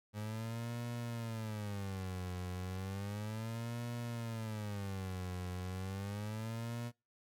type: tone with vibrato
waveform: 30% pulse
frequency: 103.83 Hz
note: G#2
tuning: in tune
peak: -36 dBFS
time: 0.13-6.92 s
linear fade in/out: 50 ms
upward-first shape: sine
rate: 0.33 Hz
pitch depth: 240 cents each way
effects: noise-tail reverb RT60 0.3 s tail -26 dB re dry + MP3 96 kbps